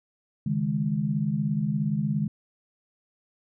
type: chord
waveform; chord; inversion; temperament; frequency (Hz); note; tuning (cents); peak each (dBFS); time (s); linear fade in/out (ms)
sine; C# suspended second; none; equal; 138.59 / 155.56 / 207.7; C#3 / D#3 / G#3; 0 / 0 / 0; -30 / -27 / -27; 0.46-2.28; 5
effects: none